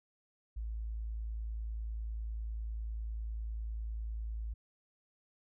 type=tone; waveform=sine; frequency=55 Hz; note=A1; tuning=in tune; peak=-36 dBFS; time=0.56-4.54 s; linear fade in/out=10 ms; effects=none